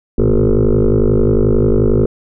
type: tone with frequency modulation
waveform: sine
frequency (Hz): 182.1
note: F#3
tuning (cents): -27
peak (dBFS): -7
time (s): 0.18-2.06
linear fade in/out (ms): 5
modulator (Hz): 51.2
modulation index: 5.4
effects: tanh soft clip ceiling -6 dBFS